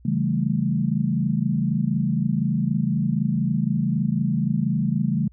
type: chord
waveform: sine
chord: A dominant seventh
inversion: first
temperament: equal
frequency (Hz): 138.59 / 164.81 / 196 / 220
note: C#3 / E3 / G3 / A3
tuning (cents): 0 / 0 / 0 / 0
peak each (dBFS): -25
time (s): 0.05-5.28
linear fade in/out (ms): 5
effects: added 60 Hz sine -48 dBFS peak until 5.32 s